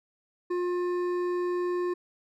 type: tone with hard clipping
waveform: sine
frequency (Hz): 355.5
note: F4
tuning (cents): +31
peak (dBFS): -28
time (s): 0.5-1.94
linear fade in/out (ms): 10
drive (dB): 9
effects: none